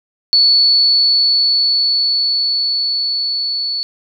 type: tone with level ramp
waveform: sine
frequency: 4435 Hz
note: C#8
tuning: in tune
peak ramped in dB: -7 to -17 dBFS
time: 0.33-3.83 s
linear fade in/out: 0 ms
effects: none